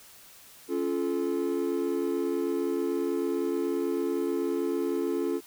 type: chord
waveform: triangle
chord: Db augmented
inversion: none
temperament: just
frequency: 277.2 / 346.5 / 433.1 Hz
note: Db4 / F4 / A4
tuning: 0 / -14 / -27 cents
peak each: -29 / -27 / -29 dBFS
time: 0.68-5.41 s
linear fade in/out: 50 ms
effects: tanh soft clip ceiling -15 dBFS + white hiss -52 dBFS RMS until 5.46 s